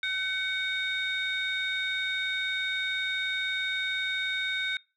sine tone cluster, 1519 / 2236 / 3696 Hz, F#6 / C#7 / A#7, +45 / +14 / -16 cents, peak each -31 dBFS, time 0.03-4.77 s, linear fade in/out 2 ms, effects noise-tail reverb RT60 0.3 s tail -23 dB re dry + tanh soft clip ceiling -21 dBFS

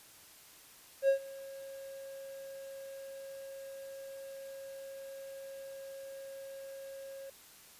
triangle tone with ADSR envelope, 544 Hz, C#5, 33 cents flat, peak -20 dBFS, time 1.02-7.3 s, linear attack 65 ms, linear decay 100 ms, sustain -22 dB, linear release 5 ms, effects white hiss -57 dBFS RMS until 7.79 s + resampled to 32000 Hz

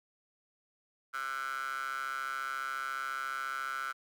15% pulse tone with high-pass filter, 134.3 Hz, C3, 46 cents sharp, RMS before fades -37 dBFS, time 1.13-3.93 s, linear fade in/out 20 ms, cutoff 1400 Hz, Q 9.2, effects none

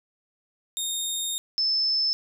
20% pulse / sine tone pair in turn, 3687 / 5258 Hz, A#7 / E8, -20 / -5 cents, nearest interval tritone, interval 615 cents, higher second, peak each -21 dBFS, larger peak neither, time 0.77-1.38 / 1.58-2.13 s, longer first, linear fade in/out 0 ms, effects none

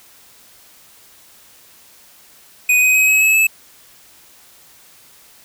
square tone with pitch steps, 2489 / 2512 / 2535 / 2559 / 2583 / 2607 Hz, D#7 / D#7 / D#7 / D#7 / E7 / E7, 0 / +16 / +32 / +48 / -36 / -20 cents, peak -11 dBFS, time 2.69-3.47 s, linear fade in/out 5 ms, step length 130 ms, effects white hiss -47 dBFS RMS until 5.44 s

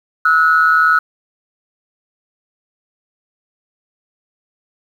sine tone pair together, 1301.6 / 1461 Hz, E6 / F#6, -22 / -22 cents, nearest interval major second, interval 200 cents, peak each -11 dBFS, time 0.25-0.99 s, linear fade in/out 5 ms, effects tanh soft clip ceiling -2 dBFS + 7-bit

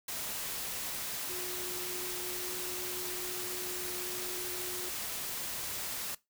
sine tone in noise, 361.6 Hz, F#4, 40 cents flat, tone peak -43 dBFS, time 1.29-4.89 s, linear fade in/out 5 ms, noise white, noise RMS -38 dBFS, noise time 0.08-6.15 s, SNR -8 dB, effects noise-tail reverb RT60 0.2 s tail -20 dB re dry

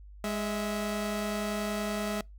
sawtooth tone pair together, 206.7 / 650.6 Hz, G#3 / E5, -8 / -23 cents, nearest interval octave + minor sixth, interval 1985 cents, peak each -28 / -31 dBFS, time 0.24-2.21 s, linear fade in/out 2 ms, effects noise-tail reverb RT60 0.2 s tail -26 dB re dry + added 50 Hz sine -46 dBFS peak until 2.38 s

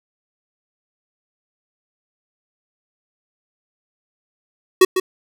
square tone with echo, 373.4 Hz, F#4, 16 cents sharp, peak -7 dBFS, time 4.81-4.85 s, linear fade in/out 5 ms, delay 150 ms, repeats 1, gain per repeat -9 dB, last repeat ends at 5 s, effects none

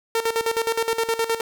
sawtooth tone with tremolo, 455 Hz, A#4, 42 cents flat, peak -15 dBFS, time 0.15-1.41 s, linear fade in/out 2 ms, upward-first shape square, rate 9.6 Hz, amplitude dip 75%, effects none

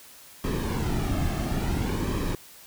brown noise with flanger, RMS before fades -27 dBFS, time 0.44-2.35 s, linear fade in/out 2 ms, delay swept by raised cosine 1.4 to 2.09 ms, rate 0.58 Hz, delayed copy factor -0.6, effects white hiss -49 dBFS RMS until 2.66 s

